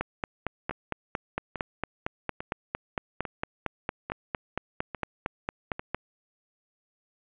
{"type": "two click trains", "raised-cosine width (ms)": 0.5, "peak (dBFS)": [-19, -13], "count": [7, 27], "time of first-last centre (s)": [[0.71, 5.795], [0.01, 5.946]], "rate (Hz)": [1.18, 4.38], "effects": ["resampled to 8000 Hz", "9-bit"]}